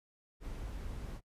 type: noise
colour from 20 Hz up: brown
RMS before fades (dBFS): -42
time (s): 0.4-1.21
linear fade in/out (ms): 50
effects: noise-tail reverb RT60 0.1 s tail -23 dB re dry + resampled to 32000 Hz